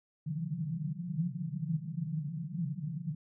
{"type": "band-pass noise", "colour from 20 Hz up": "pink", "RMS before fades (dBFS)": -36, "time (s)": [0.26, 3.15], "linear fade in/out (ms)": 5, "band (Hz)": [140, 180], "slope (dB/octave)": 96, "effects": []}